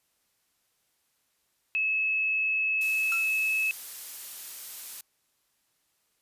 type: tone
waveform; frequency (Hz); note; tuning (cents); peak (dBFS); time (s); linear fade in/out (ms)
sine; 2591; E7; -30; -24; 1.75-3.71; 0
type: noise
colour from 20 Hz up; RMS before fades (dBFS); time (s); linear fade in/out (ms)
blue; -39; 2.81-5.01; 2
type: tone with exponential decay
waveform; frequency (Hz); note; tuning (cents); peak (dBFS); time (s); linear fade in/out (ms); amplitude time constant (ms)
30% pulse; 1357; E6; +50; -28; 3.12-3.33; 1; 44
effects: white hiss -73 dBFS RMS until 6.21 s + resampled to 32000 Hz